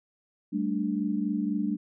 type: chord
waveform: sine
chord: G suspended second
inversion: none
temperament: equal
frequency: 196 / 220 / 293.7 Hz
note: G3 / A3 / D4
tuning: 0 / 0 / 0 cents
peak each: -30 dBFS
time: 0.52-1.77 s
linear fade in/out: 20 ms
effects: none